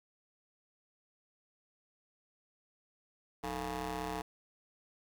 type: ring-modulated tone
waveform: 15% pulse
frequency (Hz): 130.81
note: C3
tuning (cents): 0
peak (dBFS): -27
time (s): 3.43-4.22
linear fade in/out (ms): 10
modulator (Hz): 571
effects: none